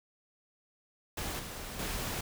pink noise with level steps, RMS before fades -37 / -42 / -36 dBFS, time 1.17-2.21 s, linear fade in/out 5 ms, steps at 1.39 / 1.79 s, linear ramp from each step 5 ms, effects none

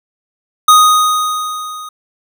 square tone with level ramp, 1244.5 Hz, D#6, in tune, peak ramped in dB -3 to -27 dBFS, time 0.68-1.89 s, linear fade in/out 5 ms, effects none

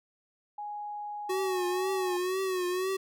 sine tone, 830.6 Hz, G#5, in tune, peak -35 dBFS, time 0.58-2.17 s, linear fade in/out 5 ms
square tone with vibrato, 370 Hz, F#4, in tune, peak -29 dBFS, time 1.29-2.97 s, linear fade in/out 10 ms, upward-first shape triangle, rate 2 Hz, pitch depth 75 cents each way
effects none

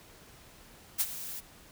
blue noise with ADSR envelope, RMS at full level -26 dBFS, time 0.98-1.41 s, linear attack 25 ms, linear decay 47 ms, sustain -14 dB, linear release 24 ms, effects pink hiss -55 dBFS RMS until 1.71 s

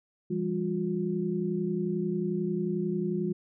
sine tone cluster, 168.9 / 200.1 / 357.6 Hz, E3 / G3 / F4, +42 / +36 / +41 cents, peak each -32 / -31 / -31 dBFS, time 0.3-3.33 s, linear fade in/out 10 ms, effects none

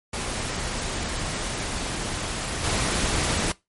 pink noise with level steps, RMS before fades -29 / -24 dBFS, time 0.13-3.52 s, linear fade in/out 5 ms, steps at 2.64 s, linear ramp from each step 2 ms, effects noise-tail reverb RT60 0.2 s tail -20 dB re dry + MP3 48 kbps

